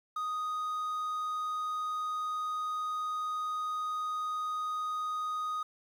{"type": "tone with quantisation", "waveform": "triangle", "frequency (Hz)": 1244.5, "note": "D#6", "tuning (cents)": 0, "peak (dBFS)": -30, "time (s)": [0.16, 5.63], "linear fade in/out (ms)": 5, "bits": 10, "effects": []}